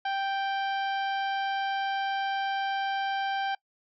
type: harmonic tone with a mistuned harmonic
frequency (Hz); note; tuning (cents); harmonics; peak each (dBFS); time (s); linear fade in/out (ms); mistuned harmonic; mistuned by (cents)
784; G5; 0; 1 / 2 / 3 / 4 / 5 / 6 / 7; -28 / -34 / -43 / -40 / -50 / -49 / -56; 0.05-3.55; 5; 6; +15
effects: noise-tail reverb RT60 0.1 s tail -24 dB re dry